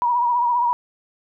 sine tone with vibrato, 964 Hz, B5, 42 cents flat, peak -16 dBFS, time 0.02-0.73 s, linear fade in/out 0 ms, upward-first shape sine, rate 15 Hz, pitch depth 50 cents each way, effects none

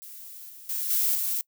violet noise with level steps, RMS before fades -43 / -46 / -30 / -24 / -28 dBFS, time 0.02-1.41 s, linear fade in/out 0 ms, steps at 0.49 / 0.69 / 0.9 / 1.15 s, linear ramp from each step 5 ms, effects noise-tail reverb RT60 0.1 s tail -24 dB re dry

